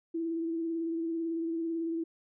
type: tone with vibrato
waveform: sine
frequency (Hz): 330.1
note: E4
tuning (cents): +2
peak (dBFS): -30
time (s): 0.14-2.04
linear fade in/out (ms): 10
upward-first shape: sine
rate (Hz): 18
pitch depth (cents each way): 27
effects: none